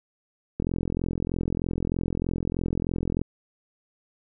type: click train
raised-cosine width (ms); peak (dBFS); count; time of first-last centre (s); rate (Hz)
3; -14; 114; 0.6-3.216; 43.2
effects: none